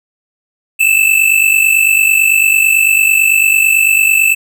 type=tone pair together; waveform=square; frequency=2614 / 2663 Hz; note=E7 / E7; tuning=-15 / +17 cents; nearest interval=unison; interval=32 cents; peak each=-11 dBFS; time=0.79-4.35 s; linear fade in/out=20 ms; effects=none